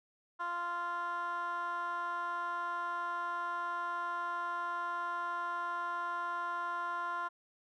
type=tone with band-pass filter; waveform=15% pulse; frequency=347.4 Hz; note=F4; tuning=9 cents flat; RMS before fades=-37 dBFS; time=0.39-7.29 s; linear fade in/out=20 ms; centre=1200 Hz; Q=6.4; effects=none